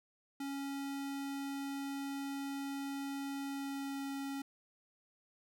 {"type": "tone with pitch glide", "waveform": "square", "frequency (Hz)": [277.2, 275.6], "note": ["C#4", "C#4"], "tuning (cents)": [0, -10], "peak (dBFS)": -39, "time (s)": [0.4, 4.42], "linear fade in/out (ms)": 5, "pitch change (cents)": -10, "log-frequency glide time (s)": [3.4, 4.08], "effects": []}